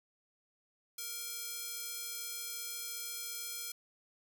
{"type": "tone with high-pass filter", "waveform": "square", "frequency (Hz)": 467.1, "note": "A#4", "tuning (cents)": 3, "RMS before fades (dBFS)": -42, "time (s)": [0.98, 3.72], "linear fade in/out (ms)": 5, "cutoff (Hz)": 5000, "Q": 0.51, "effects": []}